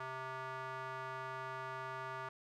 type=tone with band-pass filter; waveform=square; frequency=130.81 Hz; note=C3; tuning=in tune; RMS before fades=-44 dBFS; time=0-2.29 s; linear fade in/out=5 ms; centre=1200 Hz; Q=2.1; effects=none